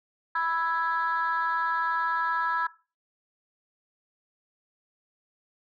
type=chord; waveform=sine; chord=E major; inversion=second; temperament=equal; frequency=987.8 / 1318.5 / 1661.2 Hz; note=B5 / E6 / G#6; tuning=0 / 0 / 0 cents; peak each=-28 dBFS; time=0.35-2.67 s; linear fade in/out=5 ms; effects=noise-tail reverb RT60 0.3 s tail -17 dB re dry + tanh soft clip ceiling -18 dBFS